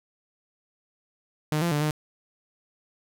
sawtooth tone with pitch steps, 152.5 / 171.4 / 147.7 / 152.2 Hz, D#3 / F3 / D3 / D#3, -34 / -32 / +10 / -38 cents, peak -19 dBFS, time 1.52-1.908 s, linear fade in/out 0 ms, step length 97 ms, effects none

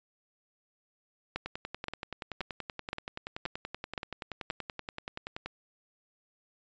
two click trains, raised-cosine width 0.3 ms, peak -17 / -21 dBFS, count 7 / 43, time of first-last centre 1.36-4.501 / 1.46-5.46 s, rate 1.91 / 10.5 Hz, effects resampled to 16000 Hz

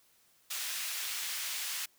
pink high-pass noise, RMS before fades -37 dBFS, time 0.5-1.86 s, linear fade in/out 10 ms, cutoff 2200 Hz, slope 12 dB/octave, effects white hiss -67 dBFS RMS until 1.98 s

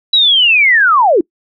sine linear sweep, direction down, 3951 to 300.5 Hz, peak -6 dBFS, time 0.13-1.21 s, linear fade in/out 5 ms, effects noise-tail reverb RT60 0.1 s tail -25 dB re dry

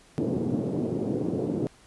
white band-pass noise, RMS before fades -28 dBFS, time 0.18-1.67 s, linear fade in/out 0 ms, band 120 to 420 Hz, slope 24 dB/octave, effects pink hiss -56 dBFS RMS until 1.86 s + resampled to 24000 Hz

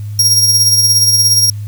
sawtooth tone with tremolo, 5600 Hz, F8, 4 cents sharp, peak -3 dBFS, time 0.19-1.5 s, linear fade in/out 2 ms, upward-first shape sine, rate 17 Hz, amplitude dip 45%, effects added 104 Hz sine -20 dBFS peak until 1.67 s + white hiss -46 dBFS RMS until 1.67 s

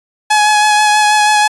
sawtooth tone with vibrato, 844 Hz, G#5, 28 cents sharp, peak -4 dBFS, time 0.3-1.48 s, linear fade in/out 10 ms, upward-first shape sine, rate 6.2 Hz, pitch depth 18 cents each way, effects resampled to 24000 Hz

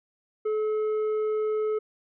triangle tone with tanh clipping, 430 Hz, A4, 40 cents flat, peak -25 dBFS, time 0.45-1.79 s, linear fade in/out 10 ms, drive 10 dB, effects none

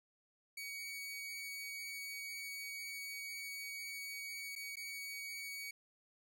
sawtooth tone with dropouts, 2251 Hz, C#7, 26 cents sharp, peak -40 dBFS, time 0.57-5.71 s, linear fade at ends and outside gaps 5 ms, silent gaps 4.554-4.56 / 4.757-4.768 s, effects none

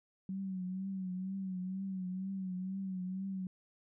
sine tone with vibrato, 188.3 Hz, F#3, 31 cents sharp, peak -36 dBFS, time 0.29-3.47 s, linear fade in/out 2 ms, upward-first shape triangle, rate 2.1 Hz, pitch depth 67 cents each way, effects none

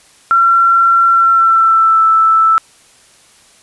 sine tone with pitch glide, 1361 to 1320 Hz, F6 to E6, -45 to +2 cents, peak -6 dBFS, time 0.31-2.58 s, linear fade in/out 0 ms, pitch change -53 cents, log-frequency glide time 1.06-2.05 s, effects white hiss -46 dBFS RMS until 3.62 s + resampled to 24000 Hz

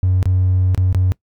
triangle tone with dropouts, 92.5 Hz, F#2, in tune, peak -9 dBFS, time 0.03-1.12 s, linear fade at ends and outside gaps 0 ms, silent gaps 0.228-0.256 / 0.747-0.777 / 0.927-0.947 s, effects noise-tail reverb RT60 0.1 s tail -23 dB re dry + tanh soft clip ceiling -7 dBFS

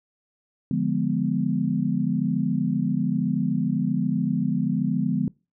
sine chord, D diminished seventh, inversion none, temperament equal with one note detuned, 146.83 / 174.61 / 207.7 / 248.8 Hz, D3 / F3 / Ab3 / Cb4, 0 / 0 / 0 / +13 cents, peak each -28 / -26 / -26 / -26 dBFS, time 0.71-5.28 s, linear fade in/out 2 ms, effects noise-tail reverb RT60 0.3 s tail -25 dB re dry

